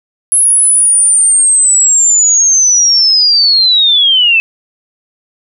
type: linear sweep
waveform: sine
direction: down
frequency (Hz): 10720 to 2597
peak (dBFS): -5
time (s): 0.32-4.4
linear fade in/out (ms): 0
effects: none